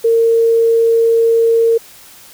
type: tone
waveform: sine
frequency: 458.1 Hz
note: A#4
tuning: 30 cents flat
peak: -8 dBFS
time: 0.04-1.78 s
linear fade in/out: 10 ms
effects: white hiss -40 dBFS RMS until 2.33 s